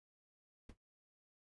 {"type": "noise with exponential decay", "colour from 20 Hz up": "brown", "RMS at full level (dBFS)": -45, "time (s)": [0.69, 0.77], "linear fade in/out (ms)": 5, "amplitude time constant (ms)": 16, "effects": ["noise-tail reverb RT60 0.1 s tail -19 dB re dry", "resampled to 24000 Hz"]}